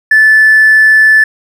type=tone with hard clipping; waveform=sine; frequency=1747 Hz; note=A6; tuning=13 cents flat; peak=-3 dBFS; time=0.11-1.24 s; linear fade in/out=5 ms; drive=1 dB; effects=none